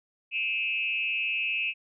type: tone with frequency modulation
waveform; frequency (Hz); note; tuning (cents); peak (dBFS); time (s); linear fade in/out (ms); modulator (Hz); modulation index
sine; 2588; E7; -32; -26; 0.31-1.74; 50; 209; 0.79
effects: none